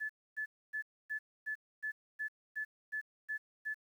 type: tone bursts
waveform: sine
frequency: 1729 Hz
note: A6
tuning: 31 cents flat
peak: -35 dBFS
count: 11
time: 0-3.745 s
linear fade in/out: 20 ms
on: 95 ms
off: 270 ms
effects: 11-bit